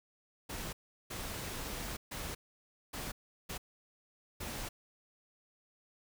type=noise bursts at uneven times; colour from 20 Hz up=pink; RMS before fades=-41 dBFS; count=6; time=0.49-0.73 / 1.1-1.97 / 2.11-2.35 / 2.93-3.12 / 3.49-3.58 / 4.4-4.69 s; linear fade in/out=10 ms; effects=none